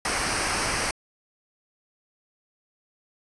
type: noise with comb filter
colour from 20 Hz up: pink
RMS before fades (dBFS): -26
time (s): 0.05-0.91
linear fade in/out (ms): 2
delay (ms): 0.28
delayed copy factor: -0.6
effects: resampled to 24000 Hz